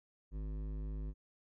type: tone with hard clipping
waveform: sine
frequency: 51.91 Hz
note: G#1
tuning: in tune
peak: -40 dBFS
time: 0.31-1.14 s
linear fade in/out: 50 ms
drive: 13 dB
effects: none